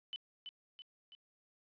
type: tone with echo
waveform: sine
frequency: 3011 Hz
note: F#7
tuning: 30 cents sharp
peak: -39 dBFS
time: 0.13-0.16 s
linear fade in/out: 0 ms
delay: 330 ms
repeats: 3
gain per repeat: -5 dB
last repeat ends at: 1.15 s
effects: resampled to 11025 Hz + 13-bit